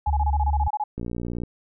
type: tone bursts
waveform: sine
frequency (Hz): 842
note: G#5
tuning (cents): +24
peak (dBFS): -22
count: 12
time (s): 0.06-0.839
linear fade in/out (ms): 5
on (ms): 42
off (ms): 25
type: tone with vibrato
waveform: sine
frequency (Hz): 71.6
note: D2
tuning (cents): -43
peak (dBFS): -20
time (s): 0.07-0.68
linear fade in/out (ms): 5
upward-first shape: sine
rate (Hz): 7.2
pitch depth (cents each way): 31
type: click train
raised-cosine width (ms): 3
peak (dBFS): -18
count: 28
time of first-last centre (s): 0.98-1.435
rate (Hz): 59.3
effects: none